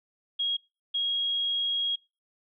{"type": "tone bursts at uneven times", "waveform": "sine", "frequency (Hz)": 3286, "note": "G#7", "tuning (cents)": -19, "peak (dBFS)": -25, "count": 2, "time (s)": [[0.39, 0.57], [0.94, 1.96]], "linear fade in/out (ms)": 10, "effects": ["noise-tail reverb RT60 0.3 s tail -26 dB re dry"]}